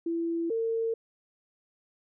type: tone pair in turn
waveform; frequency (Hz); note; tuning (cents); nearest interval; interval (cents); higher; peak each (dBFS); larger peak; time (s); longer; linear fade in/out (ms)
sine; 334.5 / 454; E4 / A#4; +25 / -46; perfect fourth; 529; second; -27 / -26; second; 0.06-0.5 / 0.5-0.94; neither; 5
effects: none